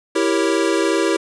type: chord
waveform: square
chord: E diminished seventh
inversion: none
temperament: equal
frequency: 329.6 / 392 / 466.2 / 554.4 Hz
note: E4 / G4 / Bb4 / Db5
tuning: 0 / 0 / 0 / 0 cents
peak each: -20 / -21 / -24 / -25 dBFS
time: 0.15-1.17 s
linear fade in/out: 10 ms
effects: resampled to 22050 Hz